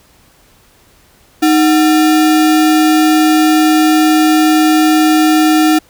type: tone with sample-and-hold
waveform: sine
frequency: 311.1 Hz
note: D#4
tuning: in tune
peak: -6 dBFS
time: 1.42-5.79 s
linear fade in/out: 10 ms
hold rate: 1050 Hz
effects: pink hiss -48 dBFS RMS until 5.89 s